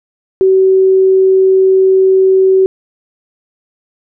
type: tone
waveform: sine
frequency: 380 Hz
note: F#4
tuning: 46 cents sharp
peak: -5 dBFS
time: 0.41-2.66 s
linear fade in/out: 0 ms
effects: none